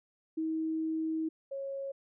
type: tone pair in turn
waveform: sine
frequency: 319.1 / 548.3 Hz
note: D#4 / C#5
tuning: +44 / -19 cents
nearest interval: major sixth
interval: 937 cents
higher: second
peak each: -30 / -35 dBFS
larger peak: first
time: 0.37-1.29 / 1.51-1.92 s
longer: first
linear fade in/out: 10 ms
effects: none